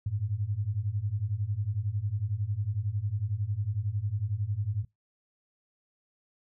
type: beating tone pair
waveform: sine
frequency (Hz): 97.1 / 108.1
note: G2 / A2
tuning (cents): -16 / -30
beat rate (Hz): 11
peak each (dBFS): -32 / -30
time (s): 0.06-4.85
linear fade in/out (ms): 5
effects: noise-tail reverb RT60 0.2 s tail -26 dB re dry